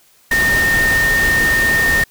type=tone in noise; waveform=sine; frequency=1828 Hz; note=A#6; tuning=34 cents flat; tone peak=-12 dBFS; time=0.31-2.04 s; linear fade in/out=5 ms; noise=pink; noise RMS=-21 dBFS; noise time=0.31-2.04 s; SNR=+6 dB; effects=white hiss -52 dBFS RMS until 2.1 s